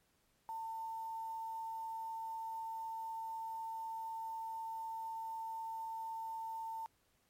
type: tone with quantisation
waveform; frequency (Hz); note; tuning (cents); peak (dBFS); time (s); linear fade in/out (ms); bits
sine; 898; A5; +35; -40; 0.49-6.86; 0; 10
effects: pink hiss -75 dBFS RMS until 7.29 s + MP3 64 kbps